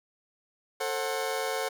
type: chord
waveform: sawtooth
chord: F# diminished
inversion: first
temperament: just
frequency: 444 / 532.8 / 740 Hz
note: A4 / C5 / F#5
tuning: +16 / +31 / 0 cents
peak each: -29 / -29 / -31 dBFS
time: 0.8-1.69 s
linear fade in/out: 10 ms
effects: none